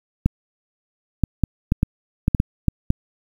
clicks, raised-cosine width 5 ms, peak -3 dBFS, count 10, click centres 0.26 / 1.237 / 1.437 / 1.721 / 1.831 / 2.281 / 2.348 / 2.401 / 2.683 / 2.904 s, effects 7-bit

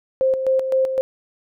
sine tone with tremolo, 526 Hz, C5, 9 cents sharp, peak -14 dBFS, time 0.21-1.01 s, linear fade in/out 0 ms, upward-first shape square, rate 3.9 Hz, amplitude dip 55%, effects none

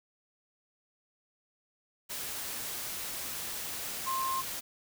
sine tone in noise, 1057 Hz, C6, 17 cents sharp, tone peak -30 dBFS, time 4.06-4.42 s, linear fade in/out 20 ms, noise white, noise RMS -38 dBFS, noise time 2.09-4.61 s, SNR +5 dB, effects none

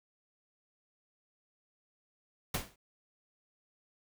pink noise with exponential decay, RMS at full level -30 dBFS, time 2.54-2.76 s, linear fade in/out 5 ms, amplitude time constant 46 ms, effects none

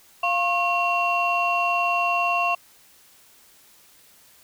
sine tone cluster, 699 / 1081 / 2739 Hz, F5 / C#6 / F7, +1 / -44 / -34 cents, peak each -23 dBFS, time 0.23-2.55 s, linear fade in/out 5 ms, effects tanh soft clip ceiling -13 dBFS + white hiss -54 dBFS RMS until 4.43 s

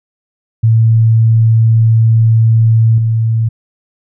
sine tone with level steps, 112.8 Hz, A2, 44 cents sharp, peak -5 / -9 dBFS, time 0.63-3.49 s, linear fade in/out 10 ms, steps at 2.98 s, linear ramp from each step 2 ms, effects none

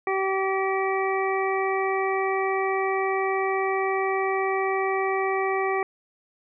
harmonic tone, 384.7 Hz, G4, 33 cents flat, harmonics 1 / 2 / 3 / 5 / 6, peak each -25 / -28 / -30 / -32 / -33 dBFS, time 0.07-5.83 s, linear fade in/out 2 ms, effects none

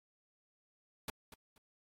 pink noise with echo, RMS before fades -40 dBFS, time 1.08-1.1 s, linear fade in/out 2 ms, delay 240 ms, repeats 2, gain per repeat -13 dB, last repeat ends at 1.58 s, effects AAC 48 kbps

